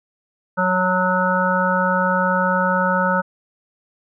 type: harmonic tone with a mistuned harmonic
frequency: 184.3 Hz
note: F#3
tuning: 7 cents flat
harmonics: 1 / 3 / 5 / 7 / 8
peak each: -22 / -22 / -22 / -22 / -22 dBFS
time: 0.57-3.22 s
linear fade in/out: 20 ms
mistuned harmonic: 5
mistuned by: -18 cents
effects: none